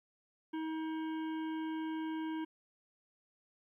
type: harmonic tone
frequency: 317.7 Hz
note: D#4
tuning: 36 cents sharp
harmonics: 1 / 3 / 5 / 7 / 9 / 10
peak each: -36 / -46 / -52 / -57 / -60 / -59 dBFS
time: 0.53-2.45 s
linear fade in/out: 10 ms
effects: 13-bit